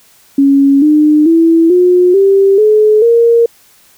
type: tone with pitch steps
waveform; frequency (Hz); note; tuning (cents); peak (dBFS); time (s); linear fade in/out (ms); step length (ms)
sine; 277.2 / 302.3 / 329.6 / 359.5 / 392 / 427.5 / 466.2; C#4 / D#4 / E4 / F#4 / G4 / A4 / A#4; 0 / -50 / 0 / -50 / 0 / -50 / 0; -4; 0.38-3.46; 5; 440
effects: white hiss -46 dBFS RMS until 3.97 s